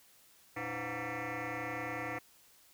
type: tone with frequency modulation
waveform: sine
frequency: 740 Hz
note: F#5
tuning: in tune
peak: -34 dBFS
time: 0.56-2.19 s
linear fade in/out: 10 ms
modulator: 207 Hz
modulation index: 7.4
effects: tanh soft clip ceiling -34 dBFS + white hiss -63 dBFS RMS until 2.73 s